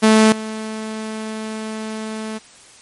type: tone with level steps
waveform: sawtooth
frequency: 218.4 Hz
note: A3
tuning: 13 cents flat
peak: -5 / -21 dBFS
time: 0.02-2.39 s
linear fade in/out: 20 ms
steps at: 0.32 s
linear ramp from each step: 2 ms
effects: white hiss -45 dBFS RMS until 2.81 s + MP3 48 kbps

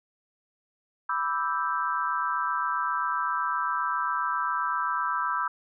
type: chord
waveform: sine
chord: E minor seventh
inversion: second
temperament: equal with one note detuned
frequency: 987.8 / 1174.7 / 1322.3 / 1568 Hz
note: B5 / D6 / E6 / G6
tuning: 0 / 0 / +5 / 0 cents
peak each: -30 / -32 / -29 / -33 dBFS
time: 1.09-5.48 s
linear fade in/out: 5 ms
effects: none

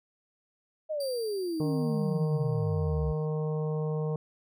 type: exponential sweep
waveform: sine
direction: down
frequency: 637 to 65.41 Hz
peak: -29 dBFS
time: 0.89-3.13 s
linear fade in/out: 20 ms
type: tone with exponential decay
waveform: sawtooth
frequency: 4699 Hz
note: D8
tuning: in tune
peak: -35 dBFS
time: 1-3.26 s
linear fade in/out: 5 ms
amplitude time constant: 490 ms
type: harmonic tone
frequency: 154.3 Hz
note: D#3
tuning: 14 cents flat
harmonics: 1 / 3 / 4 / 5 / 6 / 7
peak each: -29 / -33 / -43 / -47 / -49 / -48 dBFS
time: 1.6-4.16 s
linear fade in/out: 2 ms
effects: none

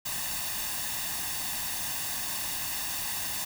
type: noise with comb filter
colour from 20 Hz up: white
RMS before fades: -33 dBFS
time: 0.05-3.45 s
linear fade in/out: 10 ms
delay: 1.1 ms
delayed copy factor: +0.65
effects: none

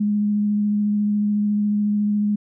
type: tone with vibrato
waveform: sine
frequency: 207.7 Hz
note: G#3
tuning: in tune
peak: -17 dBFS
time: 0-2.36 s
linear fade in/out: 10 ms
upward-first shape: triangle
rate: 14 Hz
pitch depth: 14 cents each way
effects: none

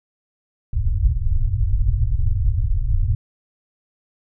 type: low-pass noise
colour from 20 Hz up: pink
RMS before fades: -18 dBFS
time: 0.73-3.15 s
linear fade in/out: 5 ms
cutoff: 120 Hz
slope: 96 dB/octave
effects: none

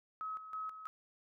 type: tone with tremolo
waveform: sine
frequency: 1280 Hz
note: D#6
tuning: 49 cents sharp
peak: -38 dBFS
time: 0.21-0.87 s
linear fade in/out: 0 ms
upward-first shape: square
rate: 3.1 Hz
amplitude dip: 65%
effects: none

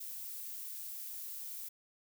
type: noise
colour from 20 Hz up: violet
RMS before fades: -44 dBFS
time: 0-1.69 s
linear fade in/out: 10 ms
effects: none

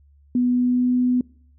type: tone with pitch glide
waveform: sine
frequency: 246.9 to 249.2 Hz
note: B3 to B3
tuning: 0 to +16 cents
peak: -16 dBFS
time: 0.35-1.21 s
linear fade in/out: 2 ms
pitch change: +16 cents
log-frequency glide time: 0.49-0.95 s
effects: noise-tail reverb RT60 0.6 s tail -25 dB re dry + added 71 Hz sine -51 dBFS peak until 1.58 s

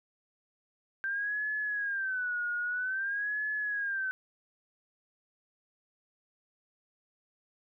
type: tone with vibrato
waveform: sine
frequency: 1568 Hz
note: G6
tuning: in tune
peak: -30 dBFS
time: 1.04-4.11 s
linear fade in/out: 0 ms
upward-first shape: sine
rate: 0.51 Hz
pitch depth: 150 cents each way
effects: none

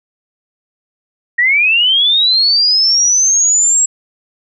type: linear sweep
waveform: sine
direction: up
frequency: 1864.7 to 7670 Hz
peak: -8 dBFS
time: 1.38-3.86 s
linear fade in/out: 10 ms
effects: none

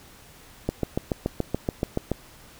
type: click train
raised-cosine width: 2 ms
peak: -10 dBFS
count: 11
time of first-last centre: 0.69-2.117 s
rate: 7.01 Hz
effects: pink hiss -50 dBFS RMS until 2.59 s

